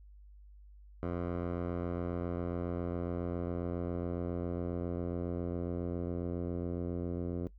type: tone with low-pass filter sweep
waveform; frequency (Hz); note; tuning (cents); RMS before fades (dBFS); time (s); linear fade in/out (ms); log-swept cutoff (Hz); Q
10% pulse; 87.31; F2; 0; -36; 1.03-7.47; 0; 1100 to 440; 0.88
effects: noise-tail reverb RT60 0.1 s tail -19 dB re dry + added 50 Hz sine -52 dBFS peak until 7.58 s